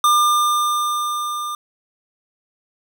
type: tone with level ramp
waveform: square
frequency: 1200 Hz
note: D6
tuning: 37 cents sharp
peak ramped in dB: -12 to -25 dBFS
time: 0.04-1.55 s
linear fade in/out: 2 ms
effects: none